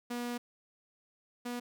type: tone pair in turn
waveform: sawtooth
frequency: 241.5 / 242.9 Hz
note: B3 / B3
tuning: -39 / -29 cents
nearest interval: unison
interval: 10 cents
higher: second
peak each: -31 / -32 dBFS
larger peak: first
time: 0.1-0.38 / 1.45-1.6 s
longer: first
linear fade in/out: 10 ms
effects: none